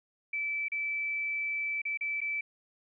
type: tone with dropouts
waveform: sine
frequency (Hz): 2316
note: D7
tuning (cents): -25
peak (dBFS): -30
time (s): 0.33-2.41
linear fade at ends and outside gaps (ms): 5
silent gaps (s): 0.684-0.718 / 1.818-1.852 / 1.974-2.009 / 2.206-2.214
effects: none